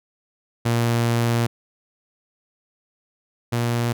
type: tone pair in turn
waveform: sawtooth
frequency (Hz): 117.5 / 118.66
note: A#2 / A#2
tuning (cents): +14 / +31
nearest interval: unison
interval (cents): 17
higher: second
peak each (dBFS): -14 / -16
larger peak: first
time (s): 0.65-1.47 / 3.52-3.93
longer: first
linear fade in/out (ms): 10
effects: none